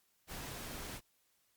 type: noise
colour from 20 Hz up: pink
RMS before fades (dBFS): -45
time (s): 0.27-1.01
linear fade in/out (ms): 50
effects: white hiss -75 dBFS RMS until 1.56 s + Opus 48 kbps